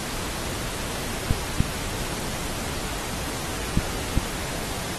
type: clicks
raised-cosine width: 5 ms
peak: -6 dBFS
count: 4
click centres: 1.309 / 1.605 / 3.774 / 4.176 s
effects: pink hiss -31 dBFS RMS until 4.98 s + AAC 32 kbps